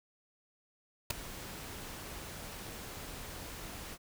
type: noise with ADSR envelope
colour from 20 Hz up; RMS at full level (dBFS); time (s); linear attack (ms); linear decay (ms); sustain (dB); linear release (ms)
pink; -26; 1.1-3.98; 8; 4; -19; 45
effects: none